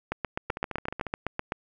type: two click trains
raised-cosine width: 0.5 ms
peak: -13 / -18 dBFS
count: 12 / 9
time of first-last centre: 0.12-1.521 / 0.5-1.067 s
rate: 7.85 / 14.1 Hz
effects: none